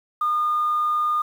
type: tone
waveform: sine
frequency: 1218 Hz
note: D#6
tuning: 37 cents flat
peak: -18 dBFS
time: 0.21-1.22 s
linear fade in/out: 5 ms
effects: tanh soft clip ceiling -14 dBFS + 8-bit